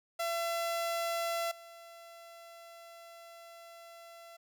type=tone with level steps; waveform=sawtooth; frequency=675 Hz; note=E5; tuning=41 cents sharp; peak=-28 / -46 dBFS; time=0.19-4.37 s; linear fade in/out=10 ms; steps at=1.51 s; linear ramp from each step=5 ms; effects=none